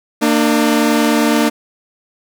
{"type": "tone pair together", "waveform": "sawtooth", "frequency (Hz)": [230, 299.3], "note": ["A#3", "D4"], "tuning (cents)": [-23, 33], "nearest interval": "perfect fourth", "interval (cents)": 456, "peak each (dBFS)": -10, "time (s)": [0.21, 1.5], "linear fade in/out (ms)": 20, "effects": []}